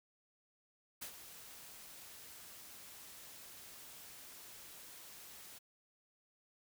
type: noise with ADSR envelope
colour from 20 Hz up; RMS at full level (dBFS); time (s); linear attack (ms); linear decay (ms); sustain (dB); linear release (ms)
white; -44; 1.01-5.59; 15; 80; -10; 13
effects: none